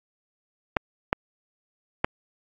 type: clicks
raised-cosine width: 0.5 ms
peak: -5 dBFS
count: 3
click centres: 0.768 / 1.129 / 2.045 s
effects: AAC 64 kbps